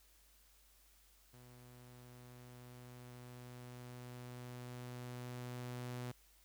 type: tone with level ramp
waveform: sawtooth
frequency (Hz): 123.47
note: B2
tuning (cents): 0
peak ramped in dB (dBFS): -54 to -38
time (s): 1.33-6.12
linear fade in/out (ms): 10
effects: added 50 Hz sine -69 dBFS peak until 6.44 s + white hiss -69 dBFS RMS until 6.44 s